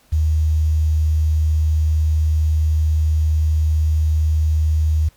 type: tone with quantisation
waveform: sine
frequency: 77.78 Hz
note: D#2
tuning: in tune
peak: -13 dBFS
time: 0.12-5.09 s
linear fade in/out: 10 ms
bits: 7
effects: pink hiss -55 dBFS RMS until 5.16 s + MP3 96 kbps